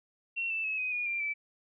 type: tone with pitch steps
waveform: sine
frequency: 2724 / 2651 / 2580 / 2511 / 2444 / 2378 / 2315 Hz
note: F7 / E7 / E7 / D#7 / D#7 / D7 / D7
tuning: -44 / +9 / -38 / +15 / -32 / +21 / -25 cents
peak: -30 dBFS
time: 0.36-1.34 s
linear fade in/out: 20 ms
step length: 140 ms
effects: none